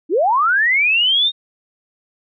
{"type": "linear sweep", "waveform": "sine", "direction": "up", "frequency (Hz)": [277.2, 3729], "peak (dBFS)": -12, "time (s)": [0.09, 1.32], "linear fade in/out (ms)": 50, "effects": []}